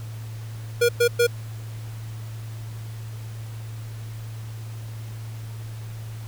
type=tone bursts; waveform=square; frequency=477.1 Hz; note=A#4; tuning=40 cents sharp; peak=-16 dBFS; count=3; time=0.81-1.27 s; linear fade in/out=10 ms; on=80 ms; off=110 ms; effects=added 111 Hz sine -32 dBFS peak until 6.27 s + pink hiss -47 dBFS RMS until 6.27 s